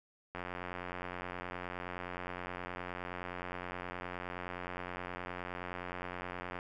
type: click train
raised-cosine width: 0.5 ms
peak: -25 dBFS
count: 560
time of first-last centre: 0.35-6.589 s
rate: 89.6 Hz
effects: none